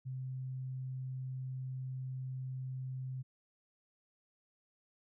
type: tone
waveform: sine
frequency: 130 Hz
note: C3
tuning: 11 cents flat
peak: -38 dBFS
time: 0.05-3.23 s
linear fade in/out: 20 ms
effects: none